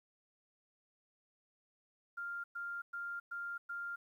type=tone bursts; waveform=sine; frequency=1396.9 Hz; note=F6; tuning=in tune; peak=-39 dBFS; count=5; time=2.17-3.96 s; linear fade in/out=10 ms; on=270 ms; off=110 ms; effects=12-bit